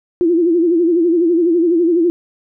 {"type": "tone with vibrato", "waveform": "sine", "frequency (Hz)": 339.8, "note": "F4", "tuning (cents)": -47, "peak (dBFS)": -10, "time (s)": [0.21, 2.1], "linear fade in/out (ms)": 0, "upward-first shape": "sine", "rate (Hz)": 12, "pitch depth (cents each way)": 96, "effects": []}